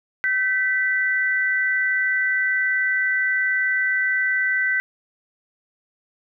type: tone pair together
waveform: sine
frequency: 1536.7 / 1975.5 Hz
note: G6 / B6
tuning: -35 / 0 cents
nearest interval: major third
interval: 435 cents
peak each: -21 dBFS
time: 0.24-4.8 s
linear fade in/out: 0 ms
effects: none